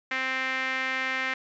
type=tone with band-pass filter; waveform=sawtooth; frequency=261.6 Hz; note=C4; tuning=in tune; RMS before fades=-29 dBFS; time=0.11-1.34 s; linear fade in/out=5 ms; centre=2000 Hz; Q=3.4; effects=resampled to 16000 Hz